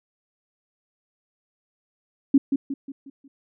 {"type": "tone with echo", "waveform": "sine", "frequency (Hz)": 274.9, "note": "C#4", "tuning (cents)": -14, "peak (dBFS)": -11, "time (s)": [2.34, 2.38], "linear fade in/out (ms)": 5, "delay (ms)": 180, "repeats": 5, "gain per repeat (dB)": -7, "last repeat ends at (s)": 3.28, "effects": []}